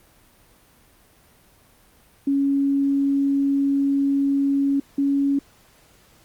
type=tone pair in turn; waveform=sine; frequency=277.9 / 279.1 Hz; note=C#4 / C#4; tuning=+4 / +12 cents; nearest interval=unison; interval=8 cents; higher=second; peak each=-17 dBFS; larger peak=neither; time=2.27-4.8 / 4.98-5.39 s; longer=first; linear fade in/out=5 ms; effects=pink hiss -55 dBFS RMS until 6.24 s + Opus 32 kbps